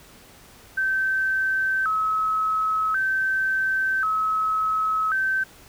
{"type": "tone with vibrato", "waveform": "sine", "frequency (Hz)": 1411, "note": "F6", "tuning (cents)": 17, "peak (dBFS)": -20, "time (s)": [0.77, 5.44], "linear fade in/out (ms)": 10, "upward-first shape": "square", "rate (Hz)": 0.46, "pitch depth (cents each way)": 160, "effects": ["pink hiss -49 dBFS RMS until 5.68 s"]}